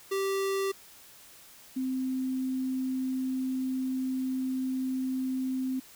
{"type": "tone pair in turn", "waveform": ["square", "sine"], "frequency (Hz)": [390, 260], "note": ["G4", "C4"], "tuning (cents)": [-9, -11], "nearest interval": "perfect fifth", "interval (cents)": 702, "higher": "first", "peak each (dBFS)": -28, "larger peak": "neither", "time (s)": [[0.11, 0.72], [1.76, 5.8]], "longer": "second", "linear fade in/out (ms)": 10, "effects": ["white hiss -53 dBFS RMS until 5.95 s"]}